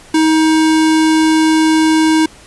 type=tone; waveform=square; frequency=316.2 Hz; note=D#4; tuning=28 cents sharp; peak=-9 dBFS; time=0.14-2.26 s; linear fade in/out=5 ms; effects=pink hiss -40 dBFS RMS until 2.46 s + resampled to 24000 Hz